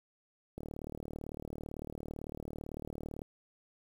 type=click train; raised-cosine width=2 ms; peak=-28 dBFS; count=101; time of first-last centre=0.58-3.219 s; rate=37.9 Hz; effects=9-bit